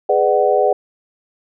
sine chord, G# half-diminished seventh, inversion none, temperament just, 415.3 / 498.4 / 598 / 747.5 Hz, G#4 / B4 / D5 / F#5, 0 / +16 / +31 / +17 cents, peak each -17 dBFS, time 0.09-0.73 s, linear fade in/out 5 ms, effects none

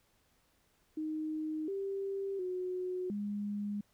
sine tone with pitch steps, 311 / 392.3 / 365.7 / 205.3 Hz, D#4 / G4 / F#4 / G#3, -1 / +1 / -20 / -20 cents, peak -34 dBFS, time 0.97-3.81 s, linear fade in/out 5 ms, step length 710 ms, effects pink hiss -72 dBFS RMS until 3.93 s

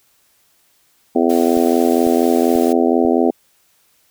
harmonic tone, 84.2 Hz, E2, 37 cents sharp, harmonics 3 / 4 / 5 / 6 / 7 / 8 / 9, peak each -16 / -17 / -18 / -24 / -24 / -22 / -23 dBFS, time 1.15-3.31 s, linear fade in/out 10 ms
white noise, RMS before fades -33 dBFS, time 1.29-2.73 s, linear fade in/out 10 ms
clicks, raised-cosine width 5 ms, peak -22 dBFS, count 4, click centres 1.571 / 2.068 / 2.556 / 3.05 s
effects white hiss -58 dBFS RMS until 4.1 s

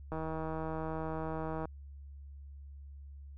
click train, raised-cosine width 1 ms, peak -25 dBFS, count 245, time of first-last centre 0.12-1.655 s, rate 159 Hz, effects added 70 Hz sine -46 dBFS peak until 3.37 s

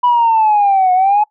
sine linear two-way sweep, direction down then up, 987.8 to 726 to 853 Hz, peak -7 dBFS, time 0.03-1.24 s, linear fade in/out 10 ms, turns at 0.93 s, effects noise-tail reverb RT60 0.1 s tail -23 dB re dry + tanh soft clip ceiling -5 dBFS

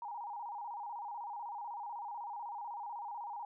sine tone with vibrato, 880 Hz, A5, in tune, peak -40 dBFS, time 0.02-3.45 s, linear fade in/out 2 ms, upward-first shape square, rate 16 Hz, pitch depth 120 cents each way, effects none

